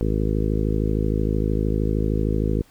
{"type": "harmonic tone", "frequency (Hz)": 53.1, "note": "G#1", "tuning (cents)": 39, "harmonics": [1, 2, 3, 4, 5, 6, 7, 8, 9], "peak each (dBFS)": [-23, -26, -28, -29, -30, -31, -31, -32, -33], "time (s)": [0.01, 2.62], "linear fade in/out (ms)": 0, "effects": ["pink hiss -56 dBFS RMS until 2.7 s"]}